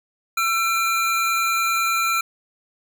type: tone pair together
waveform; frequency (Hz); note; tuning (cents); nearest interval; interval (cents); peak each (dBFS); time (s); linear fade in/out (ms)
square; 1345 / 2397; E6 / D7; +34 / +35; minor seventh; 1001; -21 / -24; 0.37-2.21; 5
effects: none